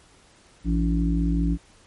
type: harmonic tone with a mistuned harmonic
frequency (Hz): 57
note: A#1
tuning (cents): -38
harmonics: 1 / 3 / 5 / 6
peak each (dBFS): -22 / -24 / -26 / -38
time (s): 0.64-1.58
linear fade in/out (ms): 50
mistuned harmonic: 6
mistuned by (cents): -61
effects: pink hiss -55 dBFS RMS until 1.86 s + MP3 48 kbps